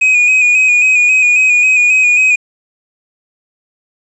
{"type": "tone with vibrato", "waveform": "triangle", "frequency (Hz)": 2489, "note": "D#7", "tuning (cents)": 0, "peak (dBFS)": -5, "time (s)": [0.01, 2.36], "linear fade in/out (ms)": 10, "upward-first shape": "square", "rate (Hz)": 3.7, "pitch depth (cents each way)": 28, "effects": ["resampled to 22050 Hz", "7-bit"]}